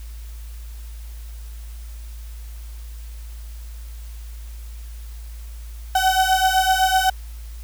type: beating tone pair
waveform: 35% pulse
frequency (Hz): 752 / 759.9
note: F#5 / F#5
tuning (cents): +28 / +46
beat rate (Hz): 7.9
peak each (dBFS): -17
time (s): 5.95-7.1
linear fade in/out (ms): 5
effects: added 56 Hz sine -32 dBFS peak until 7.63 s + white hiss -49 dBFS RMS until 7.63 s